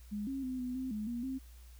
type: tone with pitch steps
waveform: sine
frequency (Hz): 207.4 / 270.4 / 256.5 / 249.9 / 259.8 / 212.3 / 238.2 / 263.9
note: G#3 / C#4 / C4 / B3 / C4 / G#3 / A#3 / C4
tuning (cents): -2 / -43 / -34 / +21 / -12 / +38 / +38 / +15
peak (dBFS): -35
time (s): 0.11-1.39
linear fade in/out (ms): 20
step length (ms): 160
effects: added 60 Hz sine -51 dBFS peak until 1.79 s + white hiss -64 dBFS RMS until 1.79 s